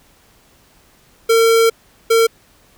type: tone bursts at uneven times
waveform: square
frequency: 455.2 Hz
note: A#4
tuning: 41 cents flat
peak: -10 dBFS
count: 2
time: 1.29-1.7 / 2.1-2.27 s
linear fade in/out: 10 ms
effects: pink hiss -52 dBFS RMS until 2.77 s